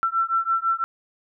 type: beating tone pair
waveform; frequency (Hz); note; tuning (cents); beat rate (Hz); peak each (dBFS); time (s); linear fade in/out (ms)
sine; 1342 / 1348; E6 / E6; +31 / +38; 6; -23; 0.03-0.84; 0
effects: none